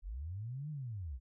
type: linear two-way sweep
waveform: sine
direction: up then down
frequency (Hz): 38.86 to 155.56 to 55.4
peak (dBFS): -39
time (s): 0.02-1.2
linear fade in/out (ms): 50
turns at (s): 0.7
effects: none